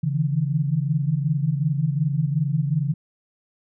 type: tone cluster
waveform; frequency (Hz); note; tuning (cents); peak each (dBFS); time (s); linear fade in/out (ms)
sine; 139.3 / 156.4 / 161.9; C#3 / D#3 / E3; +9 / +9 / -31; -22 / -27 / -24; 0.03-2.94; 10
effects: none